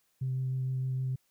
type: tone with vibrato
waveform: sine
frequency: 130.2 Hz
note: C3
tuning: 8 cents flat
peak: -28 dBFS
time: 0.21-1.16 s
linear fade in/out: 10 ms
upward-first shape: sine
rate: 6.5 Hz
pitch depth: 10 cents each way
effects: tanh soft clip ceiling -25 dBFS + white hiss -73 dBFS RMS until 1.3 s